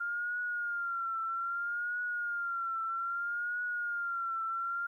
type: tone with vibrato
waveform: sine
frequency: 1396.9 Hz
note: F6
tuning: in tune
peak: -32 dBFS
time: 0-4.87 s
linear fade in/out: 10 ms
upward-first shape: triangle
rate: 0.62 Hz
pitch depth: 80 cents each way
effects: 12-bit